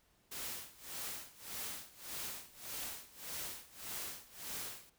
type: noise with tremolo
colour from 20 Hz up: white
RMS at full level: -42 dBFS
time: 0.31-4.9 s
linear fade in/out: 10 ms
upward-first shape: sine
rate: 1.7 Hz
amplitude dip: 90%
effects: pink hiss -72 dBFS RMS until 4.98 s